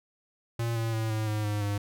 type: tone with pitch steps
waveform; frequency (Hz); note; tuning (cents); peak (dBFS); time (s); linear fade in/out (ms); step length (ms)
square; 116.4 / 113.87 / 111.4 / 108.98 / 106.62 / 104.3 / 102.04; A#2 / A#2 / A2 / A2 / G#2 / G#2 / G#2; -2 / -40 / +22 / -16 / +46 / +8 / -30; -28; 0.59-1.78; 5; 170
effects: none